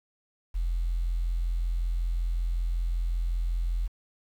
sine tone, 42.67 Hz, F1, 39 cents flat, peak -24 dBFS, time 0.54-3.88 s, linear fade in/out 20 ms, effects tanh soft clip ceiling -21 dBFS + 9-bit

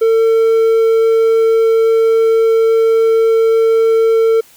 triangle tone, 450.6 Hz, A4, 41 cents sharp, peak -6 dBFS, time 0.01-4.41 s, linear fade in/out 10 ms, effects white hiss -45 dBFS RMS until 4.56 s

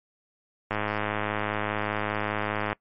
click train, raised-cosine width 0.5 ms, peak -12 dBFS, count 213, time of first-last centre 0.71-2.729 s, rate 105 Hz, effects noise-tail reverb RT60 0.1 s tail -22 dB re dry + MP3 32 kbps

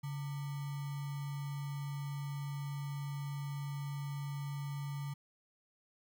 sine tone with sample-and-hold, 141.7 Hz, C#3, 38 cents sharp, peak -37 dBFS, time 0.03-5.14 s, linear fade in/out 10 ms, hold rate 1050 Hz, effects none

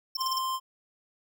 square tone bursts, 5350 Hz, E8, 25 cents sharp, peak -28 dBFS, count 5, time 0.15-0.387 s, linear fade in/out 5 ms, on 21 ms, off 33 ms
square tone, 1046.5 Hz, C6, in tune, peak -29 dBFS, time 0.17-0.6 s, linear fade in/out 50 ms
effects none

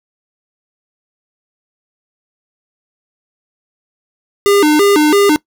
square tone with vibrato, 349.2 Hz, F4, in tune, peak -8 dBFS, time 4.46-5.36 s, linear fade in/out 0 ms, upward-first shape square, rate 3 Hz, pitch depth 250 cents each way, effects noise-tail reverb RT60 0.1 s tail -21 dB re dry

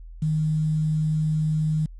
sine tone with quantisation, 155.3 Hz, D#3, 3 cents flat, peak -20 dBFS, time 0.22-1.86 s, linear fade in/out 5 ms, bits 8, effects added 41 Hz sine -38 dBFS peak until 1.99 s + resampled to 22050 Hz

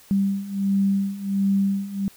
sine beating tone pair, 196 / 197.4 Hz, G3 / G3, 0 / +12 cents, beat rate 1.4 Hz, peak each -24 / -21 dBFS, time 0.11-2.08 s, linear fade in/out 0 ms, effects white hiss -51 dBFS RMS until 2.16 s

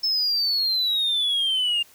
sine exponential sweep, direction down, 5280 to 2790 Hz, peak -18 dBFS, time 0.03-1.83 s, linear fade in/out 10 ms, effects tanh soft clip ceiling -18 dBFS + white hiss -53 dBFS RMS until 1.94 s

